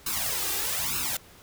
white noise with flanger, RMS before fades -29 dBFS, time 0.06-1.17 s, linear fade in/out 5 ms, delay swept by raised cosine 0.75 to 2.55 ms, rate 1.1 Hz, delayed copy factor +0.9, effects pink hiss -52 dBFS RMS until 1.42 s

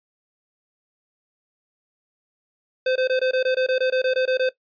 square tone bursts, 515 Hz, C5, 28 cents flat, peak -19 dBFS, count 14, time 2.86-4.491 s, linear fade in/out 5 ms, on 97 ms, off 21 ms, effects noise-tail reverb RT60 0.1 s tail -17 dB re dry + resampled to 11025 Hz

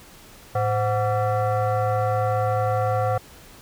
sine tone with frequency modulation, 108.6 Hz, A2, 22 cents flat, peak -19 dBFS, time 0.55-3.18 s, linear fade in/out 5 ms, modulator 627 Hz, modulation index 1.4, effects pink hiss -47 dBFS RMS until 3.61 s

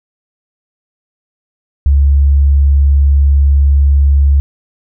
sine tone, 70.1 Hz, C#2, 20 cents sharp, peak -5 dBFS, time 1.86-4.4 s, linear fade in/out 0 ms, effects none

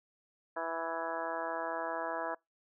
harmonic tone with a mistuned harmonic, 164.81 Hz, E3, in tune, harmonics 2 / 3 / 4 / 5 / 6 / 7 / 8 / 9 / 10, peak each -46 / -43 / -38 / -44 / -40 / -48 / -44 / -49 / -43 dBFS, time 0.56-2.35 s, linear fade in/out 10 ms, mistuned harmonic 10, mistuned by +18 cents, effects noise-tail reverb RT60 0.2 s tail -26 dB re dry

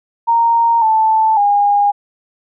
sine tone with pitch steps, 928 / 879 / 815 Hz, A#5 / A5 / G#5, -8 / -2 / -33 cents, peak -9 dBFS, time 0.27-1.92 s, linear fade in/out 20 ms, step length 550 ms, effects none

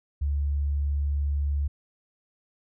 sine tone, 71.6 Hz, D2, 43 cents flat, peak -23 dBFS, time 0.21-1.68 s, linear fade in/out 10 ms, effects none

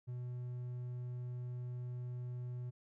triangle tone, 123.47 Hz, B2, in tune, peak -38 dBFS, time 0.07-2.71 s, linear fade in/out 20 ms, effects none

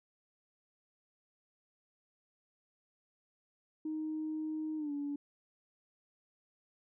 sine tone with pitch glide, 311.3 to 287.1 Hz, D#4 to D4, +1 to -39 cents, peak -34 dBFS, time 3.85-5.16 s, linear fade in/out 5 ms, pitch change -140 cents, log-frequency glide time 4.77-4.92 s, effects tanh soft clip ceiling -30 dBFS

